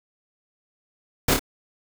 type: noise with echo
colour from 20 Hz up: pink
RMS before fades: -19 dBFS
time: 1.28-1.34 s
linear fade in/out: 5 ms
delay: 27 ms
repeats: 2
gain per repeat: -4 dB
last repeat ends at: 1.394 s
effects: none